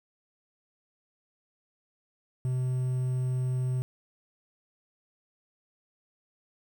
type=tone with quantisation; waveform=triangle; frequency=127.6 Hz; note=C3; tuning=43 cents flat; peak=-24 dBFS; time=2.45-3.82 s; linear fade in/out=0 ms; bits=9; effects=none